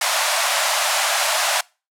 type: high-pass noise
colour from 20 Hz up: pink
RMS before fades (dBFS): -19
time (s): 0.01-1.61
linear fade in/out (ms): 5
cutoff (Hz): 580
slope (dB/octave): 96
effects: noise-tail reverb RT60 0.3 s tail -24 dB re dry + low-pass 11000 Hz 12 dB/octave